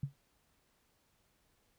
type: tone with exponential decay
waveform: sine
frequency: 138.59 Hz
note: C#3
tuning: in tune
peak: -29 dBFS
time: 0.03-0.14 s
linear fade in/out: 5 ms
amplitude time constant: 22 ms
effects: pink hiss -74 dBFS RMS until 1.78 s